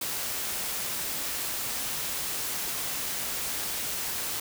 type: noise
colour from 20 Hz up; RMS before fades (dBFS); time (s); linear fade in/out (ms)
white; -32; 0.01-4.4; 5
effects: none